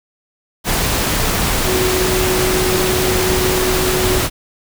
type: tone in noise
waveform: sine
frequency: 370 Hz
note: F#4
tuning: in tune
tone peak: -17 dBFS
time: 1.64-4.22 s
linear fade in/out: 50 ms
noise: pink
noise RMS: -17 dBFS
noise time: 0.64-4.3 s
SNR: -3 dB
effects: none